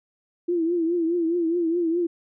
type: tone with vibrato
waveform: sine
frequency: 337.9 Hz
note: E4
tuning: 43 cents sharp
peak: -20 dBFS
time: 0.48-2.07 s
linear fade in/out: 10 ms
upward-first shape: triangle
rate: 4.8 Hz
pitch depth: 99 cents each way
effects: none